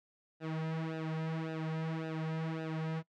sawtooth tone with flanger, 160 Hz, D#3, 49 cents sharp, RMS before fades -37 dBFS, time 0.4-3.03 s, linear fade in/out 50 ms, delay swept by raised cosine 0.91 to 3.61 ms, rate 1.8 Hz, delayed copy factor -0.95, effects noise-tail reverb RT60 0.1 s tail -22 dB re dry + low-pass 3000 Hz 12 dB/octave

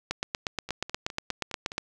two click trains, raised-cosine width 0.2 ms, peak -11 / -21 dBFS, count 15 / 6, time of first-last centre 0.11-1.781 / 0.69-1.719 s, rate 8.38 / 4.86 Hz, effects none

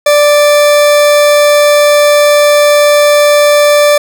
40% pulse tone, 587.3 Hz, D5, in tune, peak -3 dBFS, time 0.06-3.98 s, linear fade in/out 5 ms, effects none

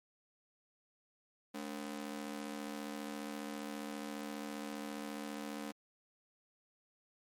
sawtooth ring-modulated tone, 252.6 Hz, B3, 39 cents sharp, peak -34 dBFS, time 1.54-5.72 s, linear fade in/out 10 ms, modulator 37.4 Hz, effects MP3 64 kbps

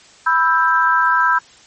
sine chord, E minor, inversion second, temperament just, 988.9 / 1318.5 / 1582.2 Hz, B5 / E6 / G6, +2 / 0 / +16 cents, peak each -16 dBFS, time 0.26-1.39 s, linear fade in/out 10 ms, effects white hiss -46 dBFS RMS until 1.66 s + MP3 32 kbps

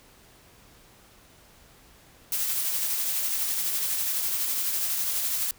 blue noise with tremolo, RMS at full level -26 dBFS, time 2.32-5.51 s, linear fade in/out 2 ms, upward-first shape triangle, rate 12 Hz, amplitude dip 35%, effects pink hiss -55 dBFS RMS until 5.58 s

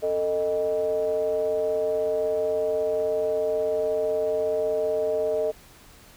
triangle ring-modulated tone, 87.31 Hz, F2, in tune, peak -17 dBFS, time 0.02-5.52 s, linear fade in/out 20 ms, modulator 532 Hz, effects pink hiss -51 dBFS RMS until 6.16 s

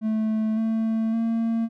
triangle tone with pitch steps, 218.3 / 223 / 227.8 Hz, A3 / A3 / A#3, -13 / +23 / -40 cents, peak -19 dBFS, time 0.01-1.69 s, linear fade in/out 50 ms, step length 560 ms, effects none

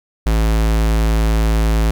square tone, 54.7 Hz, A1, 9 cents flat, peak -13 dBFS, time 0.26-1.91 s, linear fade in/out 5 ms, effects 9-bit

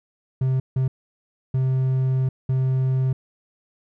triangle tone bursts at uneven times, 130.81 Hz, C3, in tune, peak -16 dBFS, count 4, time 0.41-0.6 / 0.76-0.88 / 1.54-2.29 / 2.49-3.13 s, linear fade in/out 5 ms, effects none

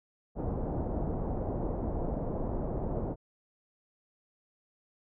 pink low-pass noise, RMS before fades -33 dBFS, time 0.35-3.16 s, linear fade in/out 50 ms, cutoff 760 Hz, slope 24 dB/octave, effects none

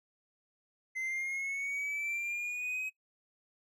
triangle linear sweep, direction up, 2055 to 2542 Hz, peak -32 dBFS, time 0.95-2.9 s, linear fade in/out 20 ms, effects noise-tail reverb RT60 0.1 s tail -18 dB re dry

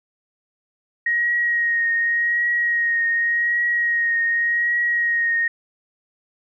sine tone with vibrato, 1881 Hz, A#6, 15 cents sharp, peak -17 dBFS, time 1.06-5.48 s, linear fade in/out 5 ms, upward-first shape triangle, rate 0.87 Hz, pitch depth 27 cents each way, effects none

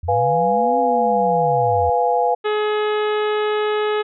sine linear two-way sweep, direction up then down, 77.78 to 268.4 to 77.78 Hz, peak -24 dBFS, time 0.03-1.9 s, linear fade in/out 5 ms, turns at 0.79 s
sine chord, F diminished, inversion second, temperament equal, 493.9 / 698.5 / 830.6 Hz, Cb5 / F5 / Ab5, 0 / 0 / 0 cents, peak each -19 dBFS, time 0.08-2.35 s, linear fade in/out 10 ms
harmonic tone, 423.1 Hz, G#4, 32 cents sharp, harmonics 1 / 2 / 3 / 4 / 5 / 6 / 7 / 8 / 9, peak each -18 / -27 / -27 / -31 / -35 / -37 / -36 / -38 / -40 dBFS, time 2.44-4.03 s, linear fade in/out 20 ms
effects none

